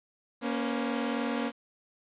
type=tone cluster; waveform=sawtooth; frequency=235.1 / 278.5 / 509 Hz; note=A#3 / C#4 / C5; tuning=+15 / +8 / -48 cents; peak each=-27 / -29 / -36 dBFS; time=0.41-1.52 s; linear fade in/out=50 ms; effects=resampled to 8000 Hz + 9-bit